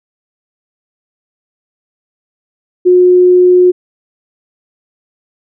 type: tone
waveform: sine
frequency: 361.4 Hz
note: F#4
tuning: 41 cents flat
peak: -3 dBFS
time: 2.85-3.72 s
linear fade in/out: 20 ms
effects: none